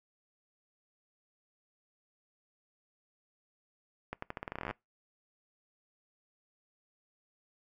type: accelerating click train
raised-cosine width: 0.5 ms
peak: -22 dBFS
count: 17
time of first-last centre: 4.13-4.71 s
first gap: 94 ms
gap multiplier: 0.85
effects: noise-tail reverb RT60 0.2 s tail -23 dB re dry